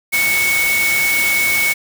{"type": "tone in noise", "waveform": "sine", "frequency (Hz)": 2217, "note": "C#7", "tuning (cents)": 0, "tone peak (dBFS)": -14, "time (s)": [0.12, 1.74], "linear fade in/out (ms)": 20, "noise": "white", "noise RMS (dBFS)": -21, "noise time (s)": [0.12, 1.74], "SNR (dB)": 4, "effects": []}